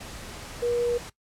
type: tone in noise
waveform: sine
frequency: 479.1 Hz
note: A#4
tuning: 47 cents sharp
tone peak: -22 dBFS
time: 0.62-0.98 s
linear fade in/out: 10 ms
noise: pink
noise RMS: -40 dBFS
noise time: 0-1.1 s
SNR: +15 dB
effects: noise-tail reverb RT60 0.1 s tail -17 dB re dry + low-pass 10000 Hz 12 dB/octave